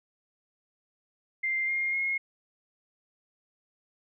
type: tone with pitch steps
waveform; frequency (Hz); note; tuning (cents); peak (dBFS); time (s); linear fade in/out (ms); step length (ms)
sine; 2096 / 2125 / 2155; C7 / C7 / C#7; +2 / +26 / -49; -26; 1.43-2.18; 10; 250
effects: none